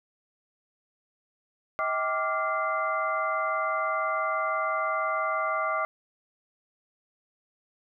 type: tone cluster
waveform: sine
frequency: 637 / 782 / 1173 / 1399 / 2060 Hz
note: D#5 / G5 / D6 / F6 / C7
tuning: +41 / -4 / -2 / +3 / -28 cents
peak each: -31 / -36 / -28 / -33 / -36 dBFS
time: 1.79-5.85 s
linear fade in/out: 0 ms
effects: none